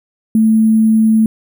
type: tone with sample-and-hold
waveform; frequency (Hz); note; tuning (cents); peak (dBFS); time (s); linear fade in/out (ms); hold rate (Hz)
sine; 220; A3; 0; -7; 0.35-1.26; 2; 11025
effects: none